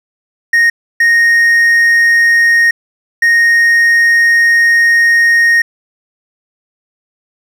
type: tone bursts at uneven times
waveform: triangle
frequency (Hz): 1860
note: A#6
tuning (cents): -4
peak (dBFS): -4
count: 3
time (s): 0.53-0.7 / 1-2.71 / 3.22-5.62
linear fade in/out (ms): 5
effects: none